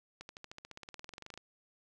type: accelerating click train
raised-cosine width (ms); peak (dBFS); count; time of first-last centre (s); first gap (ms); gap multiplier
0.2; -29; 22; 0.21-1.376; 81; 0.96
effects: none